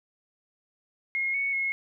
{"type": "tone with pitch steps", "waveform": "sine", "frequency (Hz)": [2152, 2218, 2170], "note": ["C7", "C#7", "C#7"], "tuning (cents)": [48, 0, -37], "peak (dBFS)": -25, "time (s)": [1.15, 1.72], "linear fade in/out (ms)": 0, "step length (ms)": 190, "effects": []}